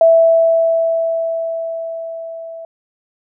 sine tone with level ramp, 659 Hz, E5, 1 cent flat, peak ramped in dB -5 to -28 dBFS, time 0.01-2.65 s, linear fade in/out 2 ms, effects none

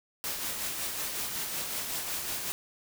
white noise with tremolo, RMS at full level -33 dBFS, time 0.24-2.52 s, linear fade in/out 0 ms, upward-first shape sine, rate 5.4 Hz, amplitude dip 35%, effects none

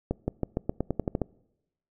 accelerating click train, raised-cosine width 2 ms, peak -13 dBFS, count 11, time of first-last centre 0.11-1.217 s, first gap 170 ms, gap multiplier 0.9, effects noise-tail reverb RT60 0.9 s tail -24 dB re dry

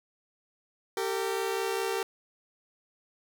sawtooth tone pair together, 390 / 454.9 Hz, G4 / A#4, -9 / -42 cents, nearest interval minor third, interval 267 cents, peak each -27 / -28 dBFS, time 0.97-2.03 s, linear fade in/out 2 ms, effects none

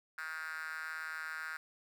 5% pulse tone with high-pass filter, 158.4 Hz, D#3, 31 cents sharp, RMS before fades -42 dBFS, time 0.18-1.57 s, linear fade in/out 2 ms, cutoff 1500 Hz, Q 6.3, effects none

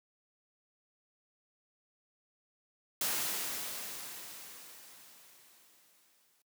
white noise with exponential decay, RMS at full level -32 dBFS, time 3.01-6.42 s, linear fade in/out 2 ms, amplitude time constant 740 ms, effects noise-tail reverb RT60 0.1 s tail -22 dB re dry + high-pass 150 Hz 12 dB/octave

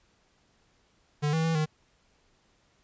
square tone with pitch steps, 148 / 161.1 / 163.2 / 154.5 Hz, D3 / E3 / E3 / D#3, +14 / -39 / -17 / -12 cents, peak -25 dBFS, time 1.22-1.66 s, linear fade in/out 20 ms, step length 110 ms, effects pink hiss -67 dBFS RMS until 2.83 s + resampled to 16000 Hz

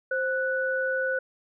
sine tone pair together, 524 / 1482 Hz, C5 / F#6, +2 / +2 cents, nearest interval octave + tritone, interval 1800 cents, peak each -27 dBFS, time 0.11-1.19 s, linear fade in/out 5 ms, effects none

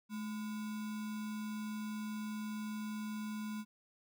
sine tone with sample-and-hold, 214 Hz, A3, 48 cents flat, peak -38 dBFS, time 0.09-3.65 s, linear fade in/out 50 ms, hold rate 1225 Hz, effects none

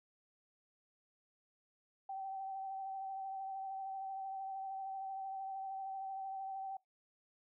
sine tone with vibrato, 773 Hz, G5, 24 cents flat, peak -40 dBFS, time 2.09-6.77 s, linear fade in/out 5 ms, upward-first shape sine, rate 13 Hz, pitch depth 20 cents each way, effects noise-tail reverb RT60 0.2 s tail -24 dB re dry

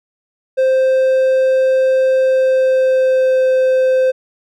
triangle tone with pitch glide, 523.3 to 518.5 Hz, C5 to C5, 0 to -16 cents, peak -8 dBFS, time 0.57-4.12 s, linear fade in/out 20 ms, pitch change -16 cents, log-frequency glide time 2.19-3.47 s, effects none

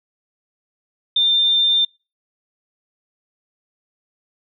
sine tone, 3596 Hz, A7, 37 cents sharp, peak -13 dBFS, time 1.16-1.85 s, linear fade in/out 5 ms, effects noise-tail reverb RT60 0.3 s tail -24 dB re dry

